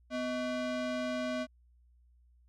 square ring-modulated tone, 440 Hz, A4, in tune, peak -30 dBFS, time 0.1-1.47 s, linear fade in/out 50 ms, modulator 189 Hz, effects added 60 Hz sine -61 dBFS peak until 2.48 s + low-pass 5000 Hz 12 dB/octave

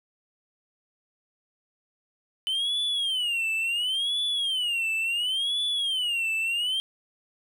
triangle tone with vibrato, 3021 Hz, F#7, 35 cents sharp, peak -23 dBFS, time 2.47-6.8 s, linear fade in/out 0 ms, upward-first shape sine, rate 0.71 Hz, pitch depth 230 cents each way, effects none

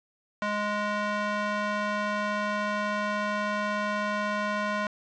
square tone with band-pass filter, 208.2 Hz, G#3, 5 cents sharp, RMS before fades -29 dBFS, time 0.42-4.87 s, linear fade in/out 2 ms, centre 1300 Hz, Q 1.1, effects resampled to 16000 Hz + 8-bit

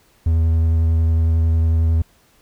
triangle tone with vibrato, 81.4 Hz, E2, 21 cents flat, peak -11 dBFS, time 0.26-2.02 s, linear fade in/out 5 ms, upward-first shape triangle, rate 11 Hz, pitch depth 16 cents each way, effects pink hiss -56 dBFS RMS until 2.41 s

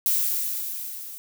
violet noise with level ramp, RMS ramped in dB -21 to -39 dBFS, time 0.06-1.18 s, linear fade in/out 0 ms, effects none

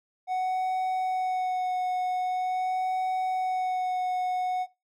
triangle tone with vibrato, 740 Hz, F#5, in tune, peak -23 dBFS, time 0.27-4.67 s, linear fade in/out 50 ms, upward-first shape sine, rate 0.44 Hz, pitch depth 16 cents each way, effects noise-tail reverb RT60 0.2 s tail -18 dB re dry

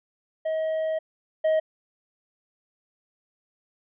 triangle tone pair in turn, 635 / 631 Hz, D#5 / D#5, +35 / +24 cents, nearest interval unison, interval 11 cents, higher first, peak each -22 / -17 dBFS, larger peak second, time 0.45-0.99 / 1.44-1.6 s, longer first, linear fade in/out 10 ms, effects resampled to 8000 Hz

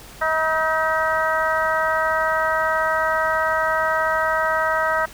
harmonic tone with a mistuned harmonic, 318.4 Hz, D#4, 40 cents sharp, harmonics 2 / 3 / 4 / 5 / 6, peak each -23 / -25 / -23 / -24 / -27 dBFS, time 0.21-5.06 s, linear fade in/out 10 ms, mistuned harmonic 5, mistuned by -36 cents, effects added 50 Hz sine -46 dBFS peak until 5.13 s + pink hiss -42 dBFS RMS until 5.13 s

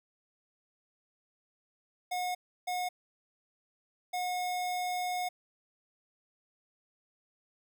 square tone bursts at uneven times, 724 Hz, F#5, 38 cents flat, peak -32 dBFS, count 3, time 2.11-2.35 / 2.67-2.89 / 4.13-5.29 s, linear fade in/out 10 ms, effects none

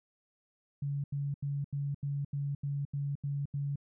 sine tone bursts, 141.6 Hz, C#3, 37 cents sharp, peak -31 dBFS, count 10, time 0.82-3.758 s, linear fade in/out 5 ms, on 220 ms, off 82 ms, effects none

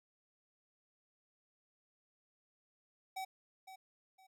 square tone with echo, 761 Hz, F#5, 48 cents sharp, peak -40 dBFS, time 3.16-3.25 s, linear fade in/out 10 ms, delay 510 ms, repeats 2, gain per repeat -11 dB, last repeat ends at 4.27 s, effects none

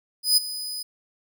sawtooth tone with ADSR envelope, 4991 Hz, D#8, 5 cents sharp, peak -11 dBFS, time 0.23-0.83 s, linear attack 140 ms, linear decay 17 ms, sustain -16 dB, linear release 10 ms, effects none

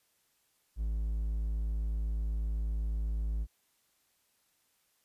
triangle tone, 54 Hz, A1, 32 cents flat, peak -28 dBFS, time 0.76-3.47 s, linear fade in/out 50 ms, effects white hiss -73 dBFS RMS until 5.04 s + resampled to 32000 Hz

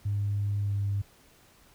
sine tone with pitch glide, 101.7 to 100.18 Hz, G#2 to G2, -36 to +38 cents, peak -25 dBFS, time 0.05-1.02 s, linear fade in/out 10 ms, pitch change -26 cents, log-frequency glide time 0.58-0.82 s, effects tanh soft clip ceiling -21 dBFS + pink hiss -59 dBFS RMS until 1.74 s

